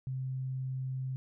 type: tone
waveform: sine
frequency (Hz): 130.81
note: C3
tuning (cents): 0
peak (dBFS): -33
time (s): 0.07-1.16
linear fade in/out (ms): 0
effects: none